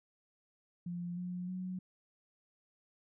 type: tone with pitch steps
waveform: sine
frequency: 174.61 / 179.31 / 184.14 Hz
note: F3 / F3 / F#3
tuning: 0 / +46 / -8 cents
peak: -37 dBFS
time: 0.86-1.79 s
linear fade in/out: 5 ms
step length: 310 ms
effects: none